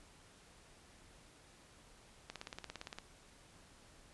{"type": "click train", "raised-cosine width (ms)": 0.2, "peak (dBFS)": -27, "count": 13, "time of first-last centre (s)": [2.3, 2.986], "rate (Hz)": 17.5, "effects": ["pink hiss -62 dBFS RMS until 4.13 s", "resampled to 24000 Hz"]}